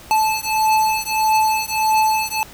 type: beating tone pair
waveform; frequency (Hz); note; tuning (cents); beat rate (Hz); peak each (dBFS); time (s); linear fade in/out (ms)
square; 870 / 871.6; A5 / A5; -20 / -17; 1.6; -19; 0.11-2.43; 0
effects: pink hiss -41 dBFS RMS until 2.53 s